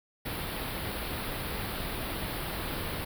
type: band-stop noise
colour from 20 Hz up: pink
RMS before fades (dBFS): -35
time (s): 0.25-3.05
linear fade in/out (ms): 10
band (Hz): 4600 to 9900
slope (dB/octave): 48
effects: none